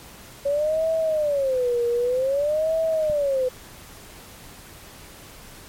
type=tone with vibrato; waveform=sine; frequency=554.4 Hz; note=C#5; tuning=in tune; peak=-19 dBFS; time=0.45-3.49 s; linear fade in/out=10 ms; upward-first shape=sine; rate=0.53 Hz; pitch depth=270 cents each way
type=click; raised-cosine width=5 ms; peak=-22 dBFS; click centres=3.099 s
effects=pink hiss -44 dBFS RMS until 5.68 s + MP3 64 kbps